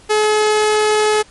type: tone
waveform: sawtooth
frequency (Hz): 426.3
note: G#4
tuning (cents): +45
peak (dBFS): -8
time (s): 0.09-1.23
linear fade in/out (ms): 20
effects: pink hiss -46 dBFS RMS until 1.3 s + MP3 48 kbps